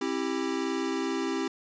square chord, C major, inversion none, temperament equal with one note detuned, 267.6 / 329.6 / 392 Hz, C4 / E4 / G4, +39 / 0 / 0 cents, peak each -33 dBFS, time 0.01-1.48 s, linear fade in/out 5 ms, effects resampled to 16000 Hz + 11-bit

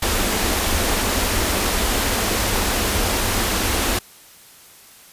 pink band-stop noise, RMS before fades -20 dBFS, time 0.02-3.99 s, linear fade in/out 5 ms, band 110 to 180 Hz, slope 96 dB/octave, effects white hiss -46 dBFS RMS until 5.12 s + resampled to 32000 Hz

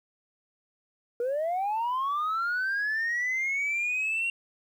sine linear sweep, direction up, 466.2 to 2761 Hz, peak -24 dBFS, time 1.2-4.3 s, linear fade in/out 2 ms, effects tanh soft clip ceiling -24 dBFS + 10-bit

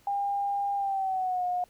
sine tone with pitch glide, 803 to 719.5 Hz, G5 to F#5, +41 to -49 cents, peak -26 dBFS, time 0.07-1.64 s, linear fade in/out 2 ms, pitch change -190 cents, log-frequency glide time 0.76-1.45 s, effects pink hiss -62 dBFS RMS until 1.69 s

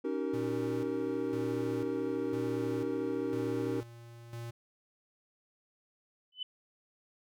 triangle chord, Eb dominant seventh, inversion third, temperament equal with one note detuned, 277.2 / 311.1 / 381.9 / 466.2 Hz, Db4 / Eb4 / G4 / Bb4, 0 / 0 / -45 / 0 cents, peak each -35 dBFS, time 0.04-3.81 s, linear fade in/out 10 ms
square tone with tremolo, 117.3 Hz, A#2, 11 cents sharp, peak -40 dBFS, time 0.33-4.51 s, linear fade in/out 10 ms, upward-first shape square, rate 1 Hz, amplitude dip 65%
sine tone with exponential growth, 3010 Hz, F#7, 29 cents sharp, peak -31 dBFS, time 6.32-6.43 s, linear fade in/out 5 ms, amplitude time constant 22 ms
effects none

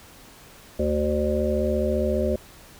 harmonic tone, 74.7 Hz, D2, 30 cents sharp, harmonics 1 / 3 / 5 / 7 / 8, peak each -27 / -27 / -27 / -27 / -27 dBFS, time 0.79-2.36 s, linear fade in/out 5 ms, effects pink hiss -48 dBFS RMS until 2.79 s

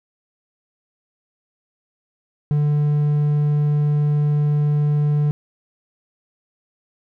triangle tone, 147.7 Hz, D3, 10 cents sharp, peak -13 dBFS, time 2.51-5.31 s, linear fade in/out 0 ms, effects none

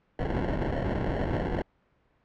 pink noise with sample-and-hold, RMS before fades -29 dBFS, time 0.19-1.62 s, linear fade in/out 2 ms, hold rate 1225 Hz, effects pink hiss -68 dBFS RMS until 2.24 s + low-pass 2000 Hz 12 dB/octave

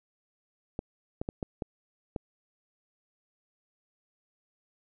clicks, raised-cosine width 2 ms, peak -19 dBFS, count 6, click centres 0.791 / 1.215 / 1.289 / 1.428 / 1.622 / 2.162 s, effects none

